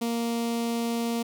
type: tone with notch filter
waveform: sawtooth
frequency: 233.1 Hz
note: A#3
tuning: in tune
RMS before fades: -28 dBFS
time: 0.01-1.23 s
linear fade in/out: 10 ms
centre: 1600 Hz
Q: 1.3
effects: none